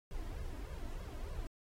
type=noise with flanger; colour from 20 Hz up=brown; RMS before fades=-42 dBFS; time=0.11-1.47 s; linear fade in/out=0 ms; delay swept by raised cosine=1.8 to 3.2 ms; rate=3.3 Hz; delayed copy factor=+1; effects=AAC 48 kbps